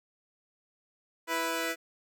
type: tone pair together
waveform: 10% pulse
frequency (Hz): 329.6 / 493.8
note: E4 / B4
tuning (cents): 0 / 0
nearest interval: perfect fifth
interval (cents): 700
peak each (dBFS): -24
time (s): 1.27-1.76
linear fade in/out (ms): 50
effects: none